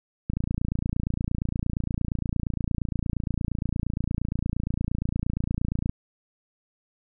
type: click train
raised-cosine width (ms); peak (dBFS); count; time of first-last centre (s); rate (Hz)
5; -14; 161; 0.3-5.894; 28.6
effects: none